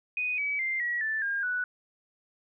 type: tone with pitch steps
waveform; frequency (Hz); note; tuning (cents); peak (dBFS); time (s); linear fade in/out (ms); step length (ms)
sine; 2489 / 2282 / 2093 / 1919.3 / 1760 / 1613.9 / 1480; D#7 / C#7 / C7 / B6 / A6 / G6 / F#6; 0 / +50 / 0 / -50 / 0 / +50 / 0; -27; 0.17-1.64; 2; 210
effects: none